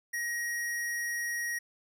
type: tone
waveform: square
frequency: 1890 Hz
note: A#6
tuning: 23 cents sharp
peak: -32 dBFS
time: 0.13-1.59 s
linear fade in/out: 10 ms
effects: none